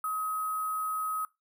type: tone with sample-and-hold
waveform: sine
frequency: 1270 Hz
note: D#6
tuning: 35 cents sharp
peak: -29 dBFS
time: 0.04-1.25 s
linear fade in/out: 2 ms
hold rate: 11025 Hz
effects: noise-tail reverb RT60 0.2 s tail -21 dB re dry